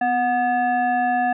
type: tone with frequency modulation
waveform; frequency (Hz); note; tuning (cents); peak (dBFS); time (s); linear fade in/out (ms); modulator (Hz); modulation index
sine; 732; F#5; -19; -17; 0.01-1.33; 5; 981; 0.74
effects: none